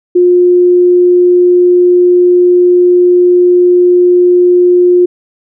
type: tone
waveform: sine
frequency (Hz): 356.5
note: F4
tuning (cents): +36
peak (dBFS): -3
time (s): 0.15-5.06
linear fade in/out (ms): 10
effects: none